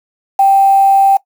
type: tone with quantisation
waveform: sine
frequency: 784 Hz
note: G5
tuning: in tune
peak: -5 dBFS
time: 0.39-1.17 s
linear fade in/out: 5 ms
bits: 5
effects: noise-tail reverb RT60 0.1 s tail -19 dB re dry